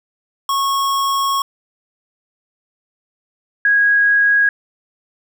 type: tone pair in turn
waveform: square / sine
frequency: 1098 / 1649.2 Hz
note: C#6 / G#6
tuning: -17 / -13 cents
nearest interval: perfect fifth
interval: 704 cents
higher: second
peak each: -16 / -10 dBFS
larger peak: second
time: 0.49-1.42 / 3.65-4.49 s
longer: first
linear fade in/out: 2 ms
effects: none